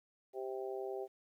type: harmonic tone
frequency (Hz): 130.81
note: C3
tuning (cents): 0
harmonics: 3 / 4 / 5 / 6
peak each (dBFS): -40 / -46 / -47 / -48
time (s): 0.33-1.08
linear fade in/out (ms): 50
effects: 12-bit